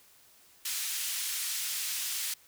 white band-pass noise, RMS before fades -34 dBFS, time 0.65-2.34 s, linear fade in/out 5 ms, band 2200 to 13000 Hz, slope 12 dB/octave, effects white hiss -60 dBFS RMS until 2.47 s

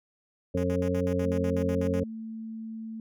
harmonic tone, 89.9 Hz, F#2, 49 cents flat, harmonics 1 / 2 / 3 / 5 / 6, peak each -31 / -31 / -31 / -31 / -31 dBFS, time 0.54-2.04 s, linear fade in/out 10 ms
5% pulse tone bursts, 207.7 Hz, G#3, in tune, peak -30 dBFS, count 12, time 0.57-1.998 s, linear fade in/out 2 ms, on 64 ms, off 60 ms
sine tone with pitch glide, 220 to 222.6 Hz, A3 to A3, 0 to +20 cents, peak -35 dBFS, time 1.24-3 s, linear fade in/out 2 ms, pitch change +20 cents, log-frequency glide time 1.74-2.03 s
effects none

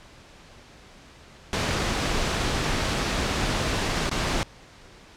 pink noise with dropouts, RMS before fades -25 dBFS, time 1.53-4.43 s, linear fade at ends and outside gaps 0 ms, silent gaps 4.094-4.114 s, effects pink hiss -49 dBFS RMS until 5.16 s + low-pass 6000 Hz 12 dB/octave

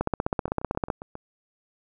two click trains, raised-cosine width 1 ms, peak -23 / -10 dBFS, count 6 / 15, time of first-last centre 0.48-1.154 / 0.01-0.902 s, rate 7.42 / 15.7 Hz, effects none

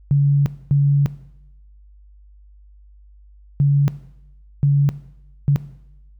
sine tone bursts at uneven times, 141.8 Hz, C#3, 40 cents sharp, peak -11 dBFS, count 5, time 0.11-0.46 / 0.71-1.06 / 3.6-3.88 / 4.63-4.89 / 5.48-5.56 s, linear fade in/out 0 ms, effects noise-tail reverb RT60 0.9 s tail -17 dB re dry + added 50 Hz sine -44 dBFS peak until 6.19 s

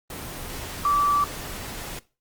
sine tone in noise, 1159 Hz, D6, 23 cents flat, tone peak -18 dBFS, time 0.85-1.24 s, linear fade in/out 2 ms, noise pink, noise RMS -35 dBFS, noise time 0.1-1.99 s, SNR +14 dB, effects noise-tail reverb RT60 0.3 s tail -19 dB re dry + Opus 24 kbps

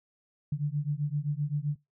sine beating tone pair, 143.2 / 150.9 Hz, D3 / D3, -43 / +47 cents, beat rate 7.7 Hz, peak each -30 / -31 dBFS, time 0.52-1.76 s, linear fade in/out 5 ms, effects noise-tail reverb RT60 0.2 s tail -21 dB re dry

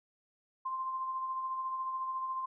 sine tone with tremolo, 1046.5 Hz, C6, in tune, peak -32 dBFS, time 0.65-2.46 s, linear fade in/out 10 ms, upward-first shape sine, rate 14 Hz, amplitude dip 35%, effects none

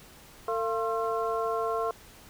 sine tone cluster, 450.6 / 686 / 1067 / 1353 Hz, A4 / F5 / C6 / E6, +41 / -31 / +34 / +45 cents, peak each -30 / -32 / -32 / -37 dBFS, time 0.48-1.91 s, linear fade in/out 2 ms, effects pink hiss -52 dBFS RMS until 2.29 s

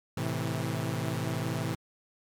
sawtooth chord, A minor, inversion none, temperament equal with one note detuned, 110 / 130.81 / 162.54 Hz, A2 / C3 / E3, 0 / 0 / -24 cents, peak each -30 dBFS, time 0.17-1.75 s, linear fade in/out 5 ms, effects MP3 96 kbps

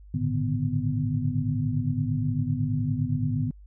sine tone cluster, 104.6 / 114.3 / 143.1 / 151.1 / 249 Hz, G#2 / A#2 / D3 / D3 / B3, +13 / -34 / -45 / +50 / +14 cents, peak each -30 dBFS, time 0.14-3.51 s, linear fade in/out 5 ms, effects added 50 Hz sine -45 dBFS peak until 3.66 s

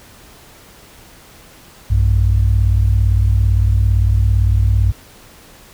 sine tone pair together, 60.28 / 98 Hz, B1 / G2, -41 / 0 cents, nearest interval minor sixth, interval 841 cents, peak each -12 dBFS, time 1.9-4.92 s, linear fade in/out 10 ms, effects tanh soft clip ceiling -4 dBFS + pink hiss -43 dBFS RMS until 5.73 s

